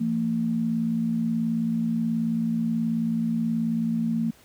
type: tone pair together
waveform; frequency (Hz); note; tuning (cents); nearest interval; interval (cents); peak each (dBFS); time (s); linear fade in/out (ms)
sine; 169.6 / 228.2; E3 / A#3; +50 / -37; perfect fourth; 513; -29 / -23; 0-4.31; 10
effects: pink hiss -55 dBFS RMS until 4.44 s + high-pass 60 Hz 12 dB/octave